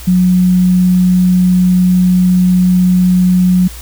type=tone; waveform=sine; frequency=182 Hz; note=F#3; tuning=28 cents flat; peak=-6 dBFS; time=0.07-3.68 s; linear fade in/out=10 ms; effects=added 60 Hz sine -28 dBFS peak until 3.81 s + white hiss -33 dBFS RMS until 3.81 s